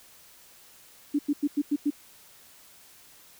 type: tone bursts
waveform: sine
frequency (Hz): 290.2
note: D4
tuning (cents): -21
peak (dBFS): -21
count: 6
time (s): 1.14-1.905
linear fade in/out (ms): 10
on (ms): 50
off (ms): 93
effects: white hiss -54 dBFS RMS until 3.39 s